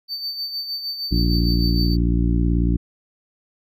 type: tone with tremolo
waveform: triangle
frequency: 4570 Hz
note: D8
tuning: 48 cents flat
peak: -22 dBFS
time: 0.08-1.97 s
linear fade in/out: 50 ms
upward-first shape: sine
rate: 6.5 Hz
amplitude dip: 55%
type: harmonic tone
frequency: 58.27 Hz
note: A#1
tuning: in tune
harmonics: 1 / 2 / 3 / 4 / 5 / 6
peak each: -18 / -24 / -23 / -29 / -25 / -32 dBFS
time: 1.11-2.77 s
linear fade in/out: 10 ms
effects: none